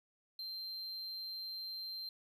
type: tone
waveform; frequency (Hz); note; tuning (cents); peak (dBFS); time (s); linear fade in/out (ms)
triangle; 4144; C8; -17; -40; 0.39-2.09; 2
effects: none